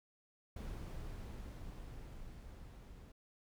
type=noise with level ramp; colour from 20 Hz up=brown; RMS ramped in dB=-44 to -54 dBFS; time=0.56-3.12 s; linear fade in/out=5 ms; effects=none